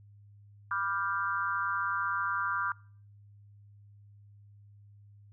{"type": "chord", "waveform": "sine", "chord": "G dominant seventh", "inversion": "first", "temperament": "equal with one note detuned", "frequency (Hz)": [987.8, 1181.5, 1396.9, 1568], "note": ["B5", "D6", "F6", "G6"], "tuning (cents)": [0, 10, 0, 0], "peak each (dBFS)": [-38, -33, -33, -36], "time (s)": [0.71, 2.72], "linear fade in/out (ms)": 2, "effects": ["noise-tail reverb RT60 0.5 s tail -24 dB re dry", "added 102 Hz sine -53 dBFS peak until 5.32 s"]}